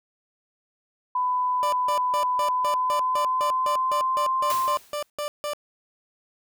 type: tone with pitch glide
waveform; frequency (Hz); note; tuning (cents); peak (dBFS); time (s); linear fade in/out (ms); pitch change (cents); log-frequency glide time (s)
sine; 1000 to 1045.5; B5 to C6; +21 to -2; -21; 1.15-4.77; 5; +77; 2.36-4.33
type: tone bursts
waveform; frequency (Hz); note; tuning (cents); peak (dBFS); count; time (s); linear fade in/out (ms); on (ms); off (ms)
30% pulse; 590; D5; +8; -24; 16; 1.63-5.534; 0; 94; 160
type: noise with exponential decay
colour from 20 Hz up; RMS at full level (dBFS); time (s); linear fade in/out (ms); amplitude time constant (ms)
white; -30; 4.5-5.1; 2; 130
effects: none